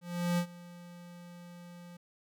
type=tone with ADSR envelope; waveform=square; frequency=174.61 Hz; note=F3; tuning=in tune; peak=-27 dBFS; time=0.01-1.97 s; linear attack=370 ms; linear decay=80 ms; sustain=-21 dB; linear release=6 ms; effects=none